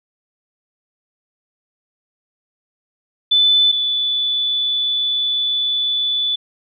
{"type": "tone pair in turn", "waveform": "sine", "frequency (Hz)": [3504, 3474], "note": ["A7", "A7"], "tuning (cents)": [-8, -23], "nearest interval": "unison", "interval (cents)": 15, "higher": "first", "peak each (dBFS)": [-10, -16], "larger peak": "first", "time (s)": [[3.31, 3.72], [3.72, 6.36]], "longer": "second", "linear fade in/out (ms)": 10, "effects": []}